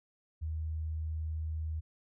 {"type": "tone", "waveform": "sine", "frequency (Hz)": 78.9, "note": "D#2", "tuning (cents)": 25, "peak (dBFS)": -33, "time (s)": [0.41, 1.81], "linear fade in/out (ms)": 20, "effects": []}